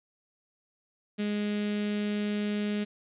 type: tone with notch filter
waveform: sawtooth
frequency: 207.7 Hz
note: G#3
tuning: in tune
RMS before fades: -30 dBFS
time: 1.18-2.85 s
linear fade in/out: 20 ms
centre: 950 Hz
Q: 0.57
effects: resampled to 8000 Hz + 10-bit